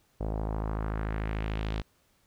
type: tone with low-pass filter sweep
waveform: sawtooth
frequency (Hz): 53.5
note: A1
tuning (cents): -48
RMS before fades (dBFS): -32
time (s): 0.2-1.82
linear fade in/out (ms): 10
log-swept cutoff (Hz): 630 to 4000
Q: 1.7
effects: pink hiss -68 dBFS RMS until 2.26 s